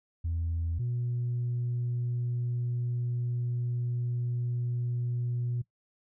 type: tone pair in turn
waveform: sine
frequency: 83.2 / 121.3 Hz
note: E2 / B2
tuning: +17 / -31 cents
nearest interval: perfect fifth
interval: 652 cents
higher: second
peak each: -27 dBFS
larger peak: neither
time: 0.24-0.79 / 0.79-5.62 s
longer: second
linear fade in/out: 10 ms
effects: noise-tail reverb RT60 0.1 s tail -19 dB re dry + tanh soft clip ceiling -25 dBFS